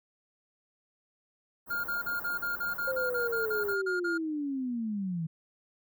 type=band-stop noise; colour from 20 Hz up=white; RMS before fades=-41 dBFS; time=1.66-3.77 s; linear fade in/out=50 ms; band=1600 to 15000 Hz; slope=48 dB/octave
type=tone bursts; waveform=triangle; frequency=1416 Hz; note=F6; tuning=23 cents sharp; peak=-28 dBFS; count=14; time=1.7-4.18 s; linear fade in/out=10 ms; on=140 ms; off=40 ms
type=linear sweep; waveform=sine; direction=down; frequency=533 to 156.5 Hz; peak=-30 dBFS; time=2.87-5.27 s; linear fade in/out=10 ms
effects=none